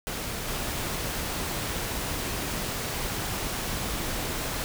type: noise with level steps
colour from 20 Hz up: pink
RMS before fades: -33 / -31 dBFS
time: 0.07-4.64 s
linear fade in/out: 0 ms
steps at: 0.48 s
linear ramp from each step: 5 ms
effects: none